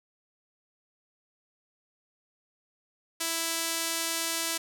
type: tone with band-pass filter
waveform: sawtooth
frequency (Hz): 330.2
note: E4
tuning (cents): +3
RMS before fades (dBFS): -31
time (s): 3.2-4.58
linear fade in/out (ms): 10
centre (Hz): 8900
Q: 0.57
effects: none